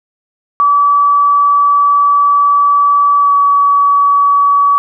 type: tone with pitch glide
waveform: sine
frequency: 1149 to 1137.8 Hz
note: D6 to C#6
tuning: -38 to +45 cents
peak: -6 dBFS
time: 0.6-4.78 s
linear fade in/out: 0 ms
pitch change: -17 cents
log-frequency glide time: 3.18-3.33 s
effects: none